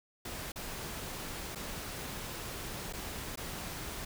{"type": "noise with dropouts", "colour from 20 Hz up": "pink", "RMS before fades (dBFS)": -41, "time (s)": [0.25, 4.05], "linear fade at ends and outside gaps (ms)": 5, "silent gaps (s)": [[0.52, 0.558], [1.55, 1.556], [2.927, 2.934], [3.358, 3.373]], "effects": []}